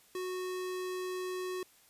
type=tone; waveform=square; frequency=367.8 Hz; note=F#4; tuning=10 cents flat; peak=-36 dBFS; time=0.15-1.63 s; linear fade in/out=2 ms; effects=white hiss -63 dBFS RMS until 1.89 s + resampled to 32000 Hz